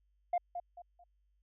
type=tone with echo; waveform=sine; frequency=703 Hz; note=F5; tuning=11 cents sharp; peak=-26 dBFS; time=0.33-0.38 s; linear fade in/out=5 ms; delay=220 ms; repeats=3; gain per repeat=-10 dB; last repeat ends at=1.04 s; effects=tanh soft clip ceiling -26 dBFS + added 50 Hz sine -70 dBFS peak until 1.42 s